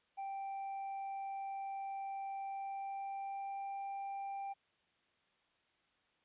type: tone with pitch glide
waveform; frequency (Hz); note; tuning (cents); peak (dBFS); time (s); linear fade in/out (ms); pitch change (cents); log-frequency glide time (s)
triangle; 784 to 789.9; G5 to G5; 0 to +13; -38; 0.17-4.54; 20; +13; 2.42-3.75
effects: white hiss -75 dBFS RMS until 6.24 s + resampled to 8000 Hz